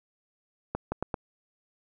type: clicks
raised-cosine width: 1 ms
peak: -15 dBFS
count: 4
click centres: 0.75 / 0.92 / 1.026 / 1.142 s
effects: none